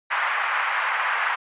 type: band-pass noise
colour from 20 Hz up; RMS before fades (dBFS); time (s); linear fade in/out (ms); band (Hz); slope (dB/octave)
pink; -24; 0.1-1.36; 20; 970 to 2200; 24
effects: resampled to 8000 Hz